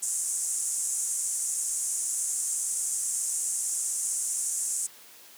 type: band-pass noise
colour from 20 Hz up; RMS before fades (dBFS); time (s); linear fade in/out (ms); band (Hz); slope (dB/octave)
pink; -30; 0.02-4.87; 10; 6800 to 9900; 48
effects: white hiss -51 dBFS RMS until 5.37 s + high-pass 200 Hz 12 dB/octave